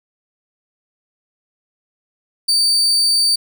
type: tone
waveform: 35% pulse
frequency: 4607 Hz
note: D8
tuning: 34 cents flat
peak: -11 dBFS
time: 2.48-3.36 s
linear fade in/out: 10 ms
effects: none